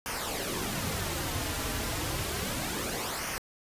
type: noise with flanger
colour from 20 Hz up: pink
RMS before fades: -33 dBFS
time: 0.06-3.38 s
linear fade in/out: 0 ms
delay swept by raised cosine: 0.25 to 5.55 ms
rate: 0.31 Hz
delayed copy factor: -0.6
effects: resampled to 32000 Hz